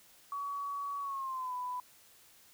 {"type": "tone with pitch glide", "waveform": "sine", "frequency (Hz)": [1130, 995.2], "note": ["C#6", "B5"], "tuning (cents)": [33, 13], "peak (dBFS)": -35, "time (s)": [0.32, 1.8], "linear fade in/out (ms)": 2, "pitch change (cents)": -220, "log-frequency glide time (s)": [1.01, 1.54], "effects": ["white hiss -61 dBFS RMS until 2.53 s"]}